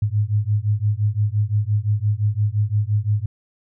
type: beating tone pair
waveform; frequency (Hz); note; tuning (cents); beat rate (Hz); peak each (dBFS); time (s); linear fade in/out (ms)
sine; 102.1 / 107.9; G#2 / A2; -29 / -33; 5.8; -20; 0.02-3.26; 5
effects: none